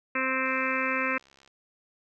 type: harmonic tone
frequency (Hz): 261.6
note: C4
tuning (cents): 0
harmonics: 1 / 2 / 4 / 5 / 6 / 7 / 8 / 9 / 10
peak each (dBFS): -34 / -34 / -34 / -34 / -34 / -34 / -34 / -34 / -34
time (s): 0.15-1.18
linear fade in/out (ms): 5
type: click train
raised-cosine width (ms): 0.2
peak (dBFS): -39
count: 70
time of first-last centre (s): 0.46-1.476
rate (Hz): 67.9
effects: none